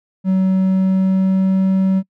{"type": "tone with pitch glide", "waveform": "triangle", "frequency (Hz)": [188.7, 190.45], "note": ["F#3", "G3"], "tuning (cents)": [34, -50], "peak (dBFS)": -10, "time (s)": [0.24, 2.03], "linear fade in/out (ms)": 50, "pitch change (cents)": 16, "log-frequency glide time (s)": [0.46, 1.7], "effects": ["noise-tail reverb RT60 0.1 s tail -25 dB re dry"]}